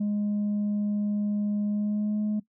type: tone with pitch glide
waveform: sine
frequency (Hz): 207 to 211.2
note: G#3 to G#3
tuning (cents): -5 to +29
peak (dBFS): -22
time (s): 0-2.4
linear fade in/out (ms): 10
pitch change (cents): +34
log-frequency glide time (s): 1.66-2.22
effects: noise-tail reverb RT60 0.1 s tail -19 dB re dry + tanh soft clip ceiling -23 dBFS